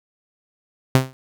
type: tone with exponential decay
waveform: sawtooth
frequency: 130.81 Hz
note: C3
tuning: in tune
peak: -5 dBFS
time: 0.95-1.13 s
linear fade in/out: 0 ms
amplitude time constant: 39 ms
effects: none